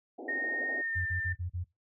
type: band-pass noise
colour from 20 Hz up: pink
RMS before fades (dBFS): -42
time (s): 0.18-0.82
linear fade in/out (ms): 10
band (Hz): 250 to 810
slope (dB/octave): 96
type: tone with pitch glide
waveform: sine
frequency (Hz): 1851 to 1791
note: A#6 to A6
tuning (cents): -13 to +30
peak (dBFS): -31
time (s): 0.28-1.33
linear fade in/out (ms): 10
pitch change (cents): -57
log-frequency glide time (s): 0.78-1.01
type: tone bursts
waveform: sine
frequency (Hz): 88.8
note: F2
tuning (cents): +29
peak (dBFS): -32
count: 5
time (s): 0.95-1.644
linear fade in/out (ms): 20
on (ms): 110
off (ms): 36
effects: noise-tail reverb RT60 0.2 s tail -18 dB re dry